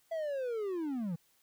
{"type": "linear sweep", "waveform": "triangle", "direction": "down", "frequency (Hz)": [669, 156.7], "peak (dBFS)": -31, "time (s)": [0.11, 1.16], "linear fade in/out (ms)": 10, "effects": ["white hiss -70 dBFS RMS until 1.42 s"]}